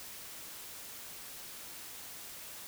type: silence
effects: white hiss -47 dBFS RMS until 2.67 s